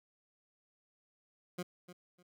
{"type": "tone with echo", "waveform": "20% pulse", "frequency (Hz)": 178.5, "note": "F3", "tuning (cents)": 38, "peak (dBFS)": -32, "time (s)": [1.58, 1.63], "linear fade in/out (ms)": 10, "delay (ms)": 300, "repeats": 2, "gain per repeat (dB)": -13, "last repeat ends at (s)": 2.23, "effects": []}